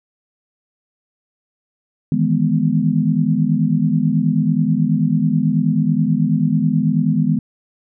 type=chord; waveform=sine; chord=E major seventh; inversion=third; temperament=equal; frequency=155.56 / 164.81 / 207.7 / 246.9 Hz; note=D#3 / E3 / G#3 / B3; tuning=0 / 0 / 0 / 0 cents; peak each=-19 dBFS; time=2.12-7.39 s; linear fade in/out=2 ms; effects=none